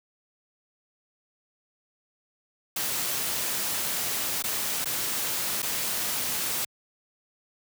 white noise with dropouts, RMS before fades -29 dBFS, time 2.76-6.65 s, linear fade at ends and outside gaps 5 ms, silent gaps 4.425-4.438 / 4.845-4.856 / 5.621-5.627 s, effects high-pass 80 Hz 12 dB/octave

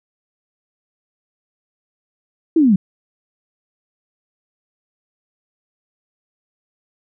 sine linear sweep, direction down, 340 to 175.3 Hz, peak -9 dBFS, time 2.56-2.76 s, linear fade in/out 5 ms, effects none

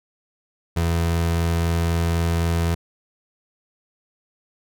30% pulse tone, 83.9 Hz, E2, 31 cents sharp, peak -16 dBFS, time 0.76-2.75 s, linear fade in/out 10 ms, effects none

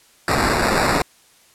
blue noise with sample-and-hold, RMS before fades -18 dBFS, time 0.28-1.02 s, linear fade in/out 2 ms, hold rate 3150 Hz, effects white hiss -53 dBFS RMS until 1.54 s + low-pass 11000 Hz 12 dB/octave

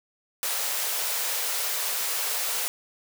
white high-pass noise, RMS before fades -28 dBFS, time 0.43-2.68 s, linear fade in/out 0 ms, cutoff 420 Hz, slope 96 dB/octave, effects none

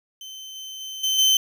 30% pulse tone with level steps, 3081 Hz, G7, 31 cents flat, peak -33 / -31 / -29 / -17 / -12 dBFS, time 0.21-1.37 s, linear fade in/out 2 ms, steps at 0.55 / 0.8 / 1.03 / 1.18 s, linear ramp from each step 10 ms, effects none

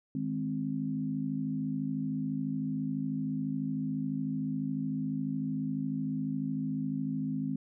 sine chord, Ab major, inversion second, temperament equal, 155.56 / 207.7 / 261.6 Hz, Eb3 / Ab3 / C4, 0 / 0 / 0 cents, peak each -36 / -36 / -33 dBFS, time 0.15-7.56 s, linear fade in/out 2 ms, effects none

